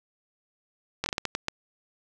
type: slowing click train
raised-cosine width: 0.2 ms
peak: -10 dBFS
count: 8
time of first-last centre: 1.04-1.484 s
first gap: 21 ms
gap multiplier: 1.36
effects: none